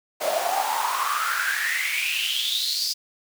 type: noise with high-pass filter sweep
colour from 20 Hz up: pink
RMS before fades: -25 dBFS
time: 0.2-2.94 s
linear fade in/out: 20 ms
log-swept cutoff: 570 to 5000 Hz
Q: 8.6
effects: none